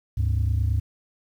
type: tone pair together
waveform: sine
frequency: 73.42 / 102.73 Hz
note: D2 / G#2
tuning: 0 / -18 cents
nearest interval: tritone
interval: 582 cents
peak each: -21 dBFS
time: 0.17-0.8 s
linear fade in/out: 10 ms
effects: tanh soft clip ceiling -16 dBFS + 9-bit